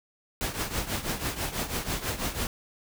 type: noise with tremolo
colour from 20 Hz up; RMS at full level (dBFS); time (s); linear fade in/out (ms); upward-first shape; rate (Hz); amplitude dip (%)
pink; -28; 0.41-2.47; 0; triangle; 6.1; 80
effects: none